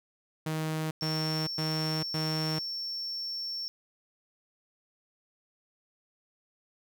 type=tone bursts; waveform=sawtooth; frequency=157.3 Hz; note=D#3; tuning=19 cents sharp; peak=-26 dBFS; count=4; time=0.46-2.59 s; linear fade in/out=5 ms; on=450 ms; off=110 ms
type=tone; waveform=triangle; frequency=5440 Hz; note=F8; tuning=46 cents flat; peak=-32 dBFS; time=1.01-3.68 s; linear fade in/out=0 ms
effects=none